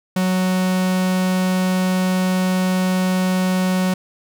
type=tone; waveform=45% pulse; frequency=185 Hz; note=F#3; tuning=in tune; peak=-16 dBFS; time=0.16-3.94 s; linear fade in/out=5 ms; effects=none